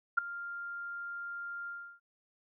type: tone with ADSR envelope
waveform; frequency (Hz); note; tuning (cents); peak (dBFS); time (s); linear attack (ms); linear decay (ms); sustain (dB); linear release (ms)
sine; 1396.9; F6; 0; -20; 0.17-2; 13; 7; -18; 320
effects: none